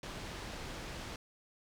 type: low-pass noise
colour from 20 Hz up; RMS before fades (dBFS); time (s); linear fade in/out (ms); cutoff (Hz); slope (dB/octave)
pink; -44; 0.03-1.16; 2; 5900; 12
effects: none